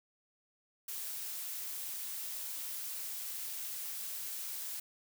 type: noise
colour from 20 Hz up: blue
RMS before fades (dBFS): -41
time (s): 0.88-4.8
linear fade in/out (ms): 5
effects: none